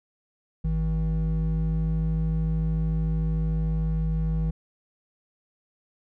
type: tone pair together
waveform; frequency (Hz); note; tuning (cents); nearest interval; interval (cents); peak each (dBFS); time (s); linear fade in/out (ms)
triangle; 53.43 / 160; G#1 / D#3; +50 / +49; octave + perfect fifth; 1899; -22; 0.64-4.51; 10
effects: tanh soft clip ceiling -17 dBFS